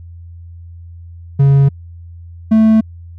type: tone pair in turn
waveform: triangle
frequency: 138.59 / 220 Hz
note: C#3 / A3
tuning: 0 / 0 cents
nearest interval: minor sixth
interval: 800 cents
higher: second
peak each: -4 dBFS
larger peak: neither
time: 1.39-1.69 / 2.51-2.81 s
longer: neither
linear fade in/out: 10 ms
effects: added 85 Hz sine -31 dBFS peak until 3.18 s